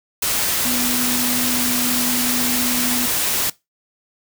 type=tone in noise; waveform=sine; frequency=246.1 Hz; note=B3; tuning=6 cents flat; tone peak=-23 dBFS; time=0.65-3.06 s; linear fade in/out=5 ms; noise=white; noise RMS=-20 dBFS; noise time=0.22-3.5 s; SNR=-6 dB; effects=noise-tail reverb RT60 0.2 s tail -20 dB re dry